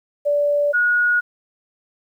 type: tone pair in turn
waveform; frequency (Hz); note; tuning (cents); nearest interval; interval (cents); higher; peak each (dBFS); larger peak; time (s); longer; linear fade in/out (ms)
sine; 581 / 1450.1; D5 / F#6; -19 / -35; octave + major third; 1584; second; -15 / -14; second; 0.25-0.73 / 0.73-1.21; neither; 20
effects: 9-bit